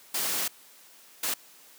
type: noise bursts at uneven times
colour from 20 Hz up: white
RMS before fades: -29 dBFS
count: 2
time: 0.14-0.48 / 1.23-1.34 s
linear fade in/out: 5 ms
effects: white hiss -54 dBFS RMS until 1.78 s + high-pass 200 Hz 12 dB/octave